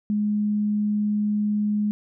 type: tone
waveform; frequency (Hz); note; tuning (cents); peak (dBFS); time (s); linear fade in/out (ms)
sine; 209; G#3; +11; -20; 0.1-1.91; 0
effects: none